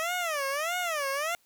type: tone with vibrato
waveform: 15% pulse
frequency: 627 Hz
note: D#5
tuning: 13 cents sharp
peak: -22 dBFS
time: 0-1.35 s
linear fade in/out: 0 ms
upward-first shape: sine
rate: 1.6 Hz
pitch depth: 250 cents each way
effects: white hiss -67 dBFS RMS until 1.45 s